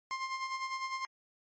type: tone with tremolo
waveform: 30% pulse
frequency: 1056 Hz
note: C6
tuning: 16 cents sharp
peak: -30 dBFS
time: 0.11-1.05 s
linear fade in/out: 0 ms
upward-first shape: sine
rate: 9.9 Hz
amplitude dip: 60%
effects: MP3 32 kbps